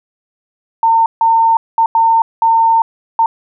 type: tone bursts at uneven times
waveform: sine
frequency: 908 Hz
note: A#5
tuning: 46 cents flat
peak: -7 dBFS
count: 6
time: 0.83-1.06 / 1.21-1.57 / 1.78-1.86 / 1.95-2.22 / 2.42-2.82 / 3.19-3.26 s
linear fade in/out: 2 ms
effects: none

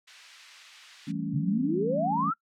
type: high-pass noise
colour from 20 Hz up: white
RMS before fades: -44 dBFS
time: 0.07-1.12 s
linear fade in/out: 10 ms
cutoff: 1600 Hz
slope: 12 dB/octave
type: chord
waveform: sine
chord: A dominant seventh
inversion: second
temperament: equal with one note detuned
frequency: 164.81 / 196 / 220 / 278 Hz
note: E3 / G3 / A3 / C#4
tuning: 0 / 0 / 0 / +5 cents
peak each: -34 / -35 / -35 / -34 dBFS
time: 1.07-2.31 s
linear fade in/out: 10 ms
type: exponential sweep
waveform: sine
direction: up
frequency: 130.81 to 1400 Hz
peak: -25 dBFS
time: 1.33-2.34 s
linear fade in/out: 20 ms
effects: noise-tail reverb RT60 0.1 s tail -23 dB re dry + low-pass 4000 Hz 12 dB/octave

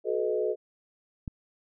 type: chord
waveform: sine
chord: B dominant seventh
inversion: second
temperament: equal with one note detuned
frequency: 370 / 431.2 / 493.9 / 622.3 Hz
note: F#4 / A4 / B4 / D#5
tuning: 0 / -35 / 0 / 0 cents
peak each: -32 / -28 / -32 / -33 dBFS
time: 0.04-0.56 s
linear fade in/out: 50 ms
type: click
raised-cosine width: 5 ms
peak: -22 dBFS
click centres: 1.278 s
effects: none

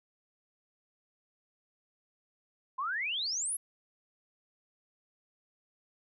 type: exponential sweep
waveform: sine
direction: up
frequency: 1002 to 11470 Hz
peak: -31 dBFS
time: 2.78-3.57 s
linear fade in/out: 10 ms
effects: none

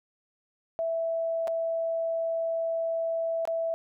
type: tone with dropouts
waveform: sine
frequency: 659.3 Hz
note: E5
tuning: in tune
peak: -26 dBFS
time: 0.79-3.74 s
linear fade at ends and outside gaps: 0 ms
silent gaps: 1.473-1.479 / 3.453-3.475 s
effects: none

